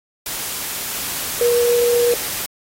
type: tone in noise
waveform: sine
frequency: 478.6 Hz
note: A#4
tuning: 46 cents sharp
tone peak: -13 dBFS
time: 1.41-2.14 s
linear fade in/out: 2 ms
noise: white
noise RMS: -25 dBFS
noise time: 0.26-2.46 s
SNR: +9 dB
effects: AAC 48 kbps